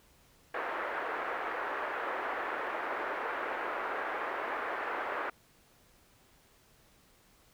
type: band-pass noise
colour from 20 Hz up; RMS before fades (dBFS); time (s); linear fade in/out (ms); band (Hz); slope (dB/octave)
white; -36; 0.54-5.3; 5; 360 to 1700; 24
effects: pink hiss -64 dBFS RMS until 7.53 s